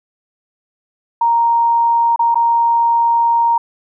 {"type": "tone with dropouts", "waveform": "sine", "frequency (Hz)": 932.3, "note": "A#5", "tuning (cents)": 0, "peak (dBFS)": -10, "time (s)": [1.21, 3.58], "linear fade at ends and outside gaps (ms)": 5, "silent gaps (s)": [[2.161, 2.192], [2.345, 2.355]], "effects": []}